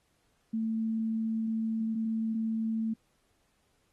sine tone, 222.9 Hz, A3, 23 cents sharp, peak -28 dBFS, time 0.53-2.94 s, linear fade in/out 10 ms, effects pink hiss -73 dBFS RMS until 3.92 s + AAC 32 kbps

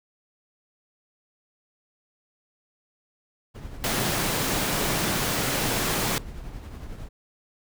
brown noise with tremolo, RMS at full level -35 dBFS, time 3.54-7.09 s, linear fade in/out 20 ms, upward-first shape triangle, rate 11 Hz, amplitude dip 45%
pink high-pass noise, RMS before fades -26 dBFS, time 3.84-6.18 s, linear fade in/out 0 ms, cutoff 100 Hz, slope 96 dB/octave
effects none

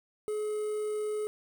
triangle tone with quantisation, 424.4 Hz, G#4, 38 cents sharp, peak -28 dBFS, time 0.28-1.27 s, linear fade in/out 0 ms, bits 8, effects none

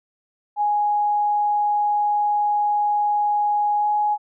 sine tone with pitch glide, 830.6 to 836.4 Hz, G#5 to G#5, 0 to +12 cents, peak -17 dBFS, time 0.56-4.18 s, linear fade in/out 50 ms, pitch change +12 cents, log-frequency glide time 3.78-3.87 s, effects none

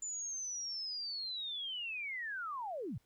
sine linear sweep, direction down, 7100 to 86.5 Hz, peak -38 dBFS, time 0.02-2.98 s, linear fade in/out 5 ms, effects pink hiss -75 dBFS RMS until 3.05 s

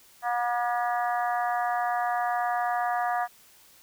harmonic tone, 240.5 Hz, B3, 46 cents flat, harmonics 3 / 4 / 5 / 6 / 7 / 8, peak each -26 / -34 / -33 / -41 / -35 / -41 dBFS, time 0.22-3.28 s, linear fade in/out 50 ms, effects white hiss -56 dBFS RMS until 3.82 s

